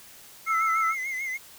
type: tone with vibrato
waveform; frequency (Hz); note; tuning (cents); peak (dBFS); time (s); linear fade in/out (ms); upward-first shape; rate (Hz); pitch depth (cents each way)
triangle; 2093; C7; 0; -27; 0.46-1.38; 20; sine; 6.8; 69
type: tone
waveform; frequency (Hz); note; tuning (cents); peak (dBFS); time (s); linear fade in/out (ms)
sine; 1318.5; E6; 0; -22; 0.46-0.95; 50
effects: white hiss -49 dBFS RMS until 1.58 s